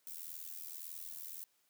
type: noise with amplitude modulation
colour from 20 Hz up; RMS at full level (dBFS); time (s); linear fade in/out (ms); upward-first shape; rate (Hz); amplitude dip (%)
violet; -43; 0.07-1.44; 0; sine; 81.8; 85
effects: white hiss -75 dBFS RMS until 1.69 s + high-pass 150 Hz 12 dB/octave